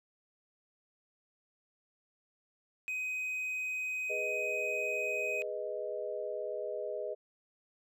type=tone; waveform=triangle; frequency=2513 Hz; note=D#7; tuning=17 cents sharp; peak=-32 dBFS; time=2.88-5.42 s; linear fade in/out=0 ms
type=chord; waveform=sine; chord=G# minor; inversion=none; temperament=equal; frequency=415.3 / 493.9 / 622.3 Hz; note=G#4 / B4 / D#5; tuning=0 / 0 / 0 cents; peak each=-40 / -40 / -38 dBFS; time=4.09-7.15 s; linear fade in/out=20 ms
effects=none